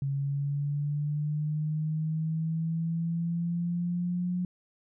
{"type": "linear sweep", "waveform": "sine", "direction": "up", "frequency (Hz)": [137.8, 180.1], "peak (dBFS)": -27, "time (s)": [0.02, 4.45], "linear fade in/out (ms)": 2, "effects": []}